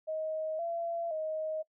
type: tone with pitch steps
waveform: sine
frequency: 629 / 677 / 627 Hz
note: D#5 / E5 / D#5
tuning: +19 / +46 / +13 cents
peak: -32 dBFS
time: 0.07-1.63 s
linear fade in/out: 20 ms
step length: 520 ms
effects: noise-tail reverb RT60 0.1 s tail -21 dB re dry